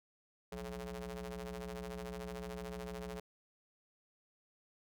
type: ring-modulated tone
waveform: sawtooth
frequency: 123.9 Hz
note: B2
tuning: 6 cents sharp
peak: -35 dBFS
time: 0.52-3.2 s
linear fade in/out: 5 ms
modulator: 303 Hz
effects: none